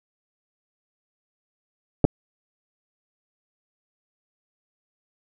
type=clicks; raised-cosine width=2 ms; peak=-3 dBFS; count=2; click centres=2.043 / 2.05 s; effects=none